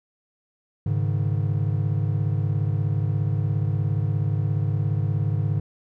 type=chord; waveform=triangle; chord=Ab suspended fourth; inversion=none; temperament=equal; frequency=103.83 / 138.59 / 155.56 Hz; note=Ab2 / Db3 / Eb3; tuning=0 / 0 / 0 cents; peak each=-21 / -24 / -26 dBFS; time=0.86-5.6 s; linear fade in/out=5 ms; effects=none